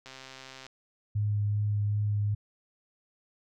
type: click train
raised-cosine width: 0.2 ms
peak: -28 dBFS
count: 81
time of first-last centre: 0.06-0.666 s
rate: 132 Hz
type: tone with vibrato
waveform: sine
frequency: 103.83 Hz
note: G#2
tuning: in tune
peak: -25 dBFS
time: 1.15-2.35 s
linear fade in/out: 10 ms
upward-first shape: sine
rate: 2.6 Hz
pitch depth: 11 cents each way
effects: none